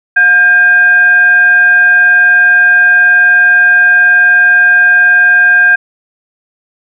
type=tone with frequency modulation; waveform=sine; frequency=1600 Hz; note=G6; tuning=35 cents sharp; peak=-3 dBFS; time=0.16-5.76 s; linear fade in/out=10 ms; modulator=881 Hz; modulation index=0.23; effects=none